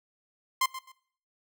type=tone with echo; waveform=sawtooth; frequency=1046.5 Hz; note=C6; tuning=in tune; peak=-19 dBFS; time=0.61-0.66 s; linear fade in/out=5 ms; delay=130 ms; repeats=2; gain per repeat=-13 dB; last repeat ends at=0.92 s; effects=noise-tail reverb RT60 0.6 s tail -21 dB re dry